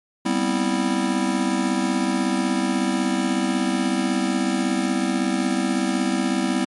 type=chord; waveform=square; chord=C major seventh; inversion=second; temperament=just; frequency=196.22 / 245.3 / 261.6 / 327 Hz; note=G3 / B3 / C4 / E4; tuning=+2 / -12 / 0 / -14 cents; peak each=-26 dBFS; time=0.25-6.65 s; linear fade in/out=10 ms; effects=MP3 48 kbps